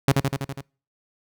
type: tone with echo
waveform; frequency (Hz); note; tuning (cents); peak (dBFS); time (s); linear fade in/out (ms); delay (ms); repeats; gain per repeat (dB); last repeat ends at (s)
sawtooth; 137.5; C#3; -14; -10; 0.08-0.12; 2; 82; 6; -3; 0.612
effects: noise-tail reverb RT60 0.4 s tail -26 dB re dry